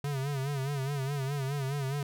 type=tone with vibrato; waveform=square; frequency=138.59 Hz; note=C#3; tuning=in tune; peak=-31 dBFS; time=0.04-2.03 s; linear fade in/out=2 ms; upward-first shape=sine; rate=4.8 Hz; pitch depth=87 cents each way; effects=none